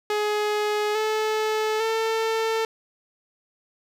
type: tone with pitch steps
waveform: sawtooth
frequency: 420 / 433.3 / 447 Hz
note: G#4 / A4 / A4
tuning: +19 / -27 / +27 cents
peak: -18 dBFS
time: 0.1-2.65 s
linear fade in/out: 2 ms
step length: 850 ms
effects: low-pass 6000 Hz 12 dB/octave + 8-bit